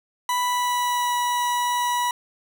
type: tone with pitch glide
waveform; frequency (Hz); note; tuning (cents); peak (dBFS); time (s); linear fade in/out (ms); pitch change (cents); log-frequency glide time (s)
40% pulse; 987.8 to 974.8; B5 to B5; 0 to -23; -20; 0.29-2.11; 2; -23; 0.4-1.16
effects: none

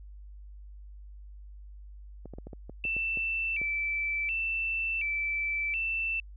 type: clicks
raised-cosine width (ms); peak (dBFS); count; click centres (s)
2; -29; 10; 2.257 / 2.337 / 2.385 / 2.47 / 2.532 / 2.696 / 2.852 / 2.966 / 3.173 / 3.616
type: tone with vibrato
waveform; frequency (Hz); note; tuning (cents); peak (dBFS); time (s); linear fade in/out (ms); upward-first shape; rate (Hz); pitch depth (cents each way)
sine; 2489; D#7; 0; -28; 2.84-6.2; 2; square; 0.69; 120
effects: added 50 Hz sine -44 dBFS peak until 6.36 s

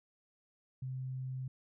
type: tone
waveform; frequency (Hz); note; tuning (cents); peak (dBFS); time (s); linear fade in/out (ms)
sine; 130; C3; -11; -37; 0.82-1.48; 5
effects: none

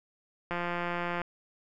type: click train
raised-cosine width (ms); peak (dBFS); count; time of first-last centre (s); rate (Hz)
0.5; -18; 124; 0.51-1.217; 174
effects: none

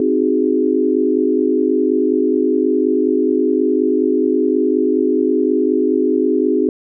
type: chord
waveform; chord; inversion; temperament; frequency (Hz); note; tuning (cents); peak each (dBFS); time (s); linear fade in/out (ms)
sine; Ab dominant seventh; first; equal; 261.6 / 311.1 / 370 / 415.3; C4 / Eb4 / Gb4 / Ab4; 0 / 0 / 0 / 0; -18; 0-6.69; 2
effects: none

